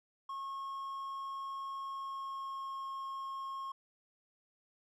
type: tone with pitch glide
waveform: triangle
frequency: 1088 to 1080.5 Hz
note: C#6 to C#6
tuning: -33 to -45 cents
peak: -37 dBFS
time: 0.29-3.72 s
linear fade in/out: 5 ms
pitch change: -12 cents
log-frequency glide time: 1.8-2.85 s
effects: none